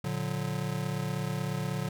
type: chord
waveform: square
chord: Bb augmented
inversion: none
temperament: just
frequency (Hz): 116.54 / 145.68 / 182.1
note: Bb2 / D3 / F#3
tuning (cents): 0 / -14 / -27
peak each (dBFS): -37 / -34 / -36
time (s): 0.04-1.89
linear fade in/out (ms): 5
effects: none